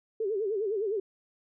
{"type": "tone with vibrato", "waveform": "sine", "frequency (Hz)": 415.3, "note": "G#4", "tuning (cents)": 0, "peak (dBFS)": -27, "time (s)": [0.2, 1], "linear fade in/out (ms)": 5, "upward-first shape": "sine", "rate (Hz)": 9.8, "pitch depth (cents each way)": 150, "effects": []}